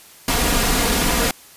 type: noise with comb filter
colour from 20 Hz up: pink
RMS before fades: -18 dBFS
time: 0.28-1.31 s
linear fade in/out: 2 ms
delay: 4.2 ms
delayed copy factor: +0.55
effects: white hiss -45 dBFS RMS until 1.56 s + resampled to 32000 Hz